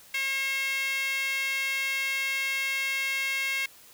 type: tone with high-pass filter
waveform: sawtooth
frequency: 540 Hz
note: C#5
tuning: 45 cents flat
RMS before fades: -29 dBFS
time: 0.14-3.66 s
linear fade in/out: 5 ms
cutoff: 2200 Hz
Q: 4.6
effects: white hiss -53 dBFS RMS until 3.93 s